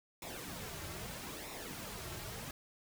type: noise with flanger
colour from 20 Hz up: pink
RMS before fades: -45 dBFS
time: 0.22-2.51 s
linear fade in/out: 2 ms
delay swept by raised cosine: 0.64 to 4.14 ms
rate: 0.78 Hz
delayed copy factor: -0.6
effects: none